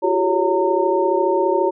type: tone cluster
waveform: sine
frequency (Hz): 343.5 / 378 / 409.9 / 557 / 916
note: F4 / F#4 / G#4 / C#5 / A#5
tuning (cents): -29 / +37 / -23 / +8 / -31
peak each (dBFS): -22 / -19 / -26 / -21 / -21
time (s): 0.02-1.71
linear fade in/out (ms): 20
effects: none